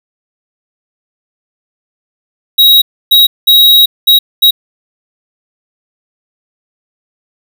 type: tone bursts at uneven times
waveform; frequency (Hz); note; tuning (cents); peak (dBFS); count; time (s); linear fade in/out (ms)
square; 3820; A#7; +42; -3; 5; 2.58-2.82 / 3.11-3.27 / 3.47-3.86 / 4.07-4.19 / 4.42-4.51; 10
effects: none